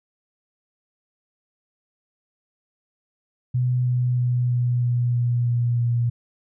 sine tone with pitch steps, 125 / 124.14 / 123.28 / 122.43 / 121.58 / 120.74 / 119.91 / 119.08 Hz, B2 / B2 / B2 / B2 / B2 / B2 / A#2 / A#2, +21 / +9 / -3 / -15 / -27 / -39 / +49 / +37 cents, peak -18 dBFS, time 3.54-6.1 s, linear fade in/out 10 ms, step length 320 ms, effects none

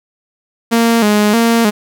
sawtooth tone with vibrato, 219.7 Hz, A3, 2 cents flat, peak -5 dBFS, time 0.71-1.71 s, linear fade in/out 20 ms, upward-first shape square, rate 1.6 Hz, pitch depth 87 cents each way, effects none

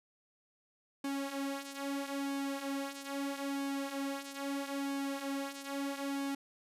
sawtooth tone with flanger, 277.2 Hz, C#4, in tune, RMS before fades -38 dBFS, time 1.04-6.35 s, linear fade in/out 5 ms, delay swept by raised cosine 1.5 to 7.3 ms, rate 0.77 Hz, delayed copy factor -0.65, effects resampled to 32000 Hz

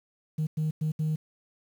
sine tone bursts at uneven times, 155.56 Hz, D#3, in tune, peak -23 dBFS, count 4, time 0.38-0.47 / 0.57-0.71 / 0.81-0.92 / 0.99-1.16 s, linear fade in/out 10 ms, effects tanh soft clip ceiling -23 dBFS + 9-bit

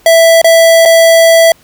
square tone with dropouts, 660 Hz, E5, 2 cents sharp, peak -3 dBFS, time 0.06-1.52 s, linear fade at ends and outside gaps 2 ms, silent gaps 0.416-0.444 / 0.853-0.857 s, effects pink hiss -45 dBFS RMS until 1.63 s

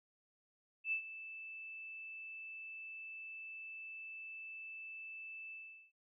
sine tone with ADSR envelope, 2637 Hz, E7, in tune, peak -32 dBFS, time 0.84-5.92 s, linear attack 81 ms, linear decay 92 ms, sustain -14 dB, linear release 400 ms, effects none

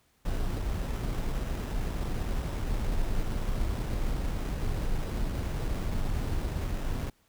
brown noise with sample-and-hold, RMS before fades -30 dBFS, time 0.25-7.1 s, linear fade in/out 5 ms, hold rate 4410 Hz, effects pink hiss -68 dBFS RMS until 7.28 s

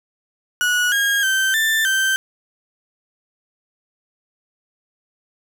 35% pulse tone with pitch steps, 1463 / 1630 / 1552 / 1776 / 1556 Hz, F#6 / G#6 / G6 / A6 / G6, -20 / -33 / -18 / +16 / -13 cents, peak -14 dBFS, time 0.61-2.16 s, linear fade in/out 0 ms, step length 310 ms, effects none

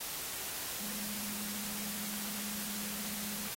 sine tone in noise, 207.7 Hz, G#3, in tune, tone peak -44 dBFS, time 0.8-3.48 s, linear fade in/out 10 ms, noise white, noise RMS -40 dBFS, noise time 0-3.55 s, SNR -7 dB, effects AAC 48 kbps

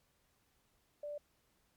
sine tone, 587.3 Hz, D5, in tune, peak -40 dBFS, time 1.03-1.18 s, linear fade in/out 5 ms, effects pink hiss -75 dBFS RMS until 1.76 s + MP3 96 kbps

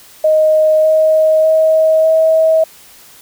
sine tone with pitch steps, 623 / 628.8 / 634.6 / 640.5 Hz, D#5 / D#5 / D#5 / E5, +2 / +18 / +34 / -50 cents, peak -7 dBFS, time 0.24-2.64 s, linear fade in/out 5 ms, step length 600 ms, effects white hiss -41 dBFS RMS until 3.21 s

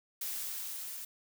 blue noise with level ramp, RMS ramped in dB -37 to -43 dBFS, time 0.21-1.05 s, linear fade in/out 5 ms, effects none

